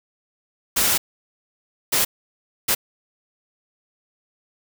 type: noise bursts at uneven times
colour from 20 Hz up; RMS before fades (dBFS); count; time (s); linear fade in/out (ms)
white; -19; 3; 0.76-0.98 / 1.92-2.05 / 2.68-2.75; 10
effects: none